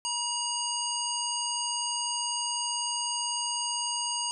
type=harmonic tone with a mistuned harmonic; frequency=956 Hz; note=A#5; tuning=43 cents sharp; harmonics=1 / 3 / 5 / 7 / 9; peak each=-35 / -35 / -35 / -35 / -35 dBFS; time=0.05-4.31 s; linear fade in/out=0 ms; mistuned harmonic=7; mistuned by=-35 cents; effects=none